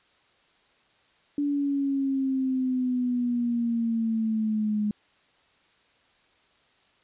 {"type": "exponential sweep", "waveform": "sine", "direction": "down", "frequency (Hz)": [289.7, 208.3], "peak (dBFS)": -23, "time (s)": [1.38, 4.91], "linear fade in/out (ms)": 2, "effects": ["white hiss -63 dBFS RMS until 7.03 s", "resampled to 8000 Hz"]}